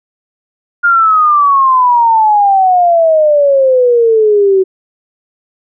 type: exponential sweep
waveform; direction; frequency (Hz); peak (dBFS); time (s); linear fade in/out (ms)
sine; down; 1421 to 374.3; -5; 0.83-4.64; 20
effects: none